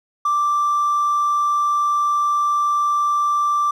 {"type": "tone with hard clipping", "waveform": "triangle", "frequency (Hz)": 1174.7, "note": "D6", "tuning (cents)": 0, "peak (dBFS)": -16, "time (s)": [0.25, 3.71], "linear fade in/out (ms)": 5, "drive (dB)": 4, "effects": []}